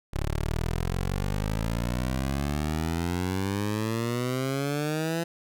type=exponential sweep; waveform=15% pulse; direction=up; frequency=34.65 to 169.6 Hz; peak=-20 dBFS; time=0.13-5.24 s; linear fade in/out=10 ms; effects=none